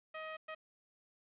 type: tone bursts at uneven times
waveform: 15% pulse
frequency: 630 Hz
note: D#5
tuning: 21 cents sharp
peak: -36 dBFS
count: 2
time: 0.14-0.37 / 0.48-0.55 s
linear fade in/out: 10 ms
effects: resampled to 8000 Hz + 11-bit